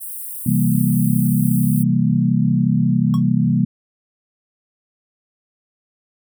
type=high-pass noise; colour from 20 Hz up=white; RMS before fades=-30 dBFS; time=0-1.84 s; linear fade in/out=20 ms; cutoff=8400 Hz; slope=96 dB/octave
type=chord; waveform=sine; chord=C dominant seventh; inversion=none; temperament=equal; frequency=130.81 / 164.81 / 196 / 233.1 Hz; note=C3 / E3 / G3 / Bb3; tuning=0 / 0 / 0 / 0 cents; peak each=-19 dBFS; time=0.46-3.65 s; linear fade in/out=5 ms
type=tone with exponential decay; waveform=square; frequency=1100 Hz; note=C#6; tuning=14 cents flat; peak=-26 dBFS; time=3.14-3.23 s; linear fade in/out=0 ms; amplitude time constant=18 ms
effects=none